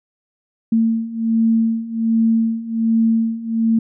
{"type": "beating tone pair", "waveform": "sine", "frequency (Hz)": [225.2, 226.5], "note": ["A3", "A#3"], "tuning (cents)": [40, -50], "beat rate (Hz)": 1.3, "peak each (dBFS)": [-19, -16], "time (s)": [0.72, 3.79], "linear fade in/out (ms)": 5, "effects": []}